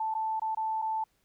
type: tone with dropouts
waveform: sine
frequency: 880 Hz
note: A5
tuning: in tune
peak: -28 dBFS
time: 0-1.04 s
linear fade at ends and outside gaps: 5 ms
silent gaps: 0.141-0.149 / 0.397-0.418 / 0.549-0.571 / 0.818-0.822 s
effects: pink hiss -72 dBFS RMS until 1.24 s